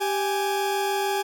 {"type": "tone pair together", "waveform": "40% pulse", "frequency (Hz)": [392, 830.6], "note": ["G4", "G#5"], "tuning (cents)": [0, 0], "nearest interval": "octave + minor second", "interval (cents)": 1300, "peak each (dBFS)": -25, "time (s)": [0, 1.23], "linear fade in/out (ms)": 20, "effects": []}